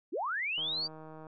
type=linear sweep; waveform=sine; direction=up; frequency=248.7 to 4740 Hz; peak=-31 dBFS; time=0.12-0.88 s; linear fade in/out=20 ms
type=click train; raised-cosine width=1 ms; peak=-35 dBFS; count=109; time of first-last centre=0.58-1.268 s; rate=157 Hz
effects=none